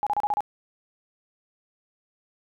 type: tone bursts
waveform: sine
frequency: 830.6 Hz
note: G#5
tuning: in tune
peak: -21 dBFS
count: 6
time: 0.03-0.406 s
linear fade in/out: 0 ms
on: 36 ms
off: 32 ms
effects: none